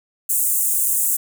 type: high-pass noise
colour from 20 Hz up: pink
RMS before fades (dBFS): -19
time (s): 0.29-1.17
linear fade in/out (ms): 10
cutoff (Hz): 7500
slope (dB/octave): 48
effects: none